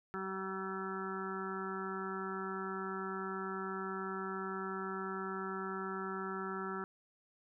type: harmonic tone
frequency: 190.8 Hz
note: G3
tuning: 47 cents flat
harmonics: 1 / 2 / 4 / 5 / 6 / 7 / 8 / 9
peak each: -44 / -42 / -50 / -49 / -52 / -42 / -52 / -50 dBFS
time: 0.14-6.84 s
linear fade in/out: 0 ms
effects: none